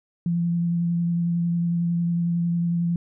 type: tone with vibrato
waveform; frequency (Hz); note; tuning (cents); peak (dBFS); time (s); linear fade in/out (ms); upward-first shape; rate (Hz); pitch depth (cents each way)
sine; 171; F3; -36; -20; 0.26-2.96; 2; triangle; 11; 17
effects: none